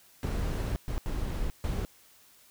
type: noise bursts at uneven times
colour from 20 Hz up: brown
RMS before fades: -31 dBFS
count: 4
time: 0.23-0.76 / 0.88-0.98 / 1.06-1.5 / 1.64-1.85 s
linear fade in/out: 0 ms
effects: white hiss -59 dBFS RMS until 2.5 s